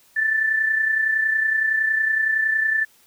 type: tone pair together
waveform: sine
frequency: 1760 / 1790.8 Hz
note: A6 / A6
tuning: 0 / +30 cents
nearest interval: unison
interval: 30 cents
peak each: -18 / -27 dBFS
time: 0.16-2.85 s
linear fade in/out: 10 ms
effects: white hiss -56 dBFS RMS until 3.06 s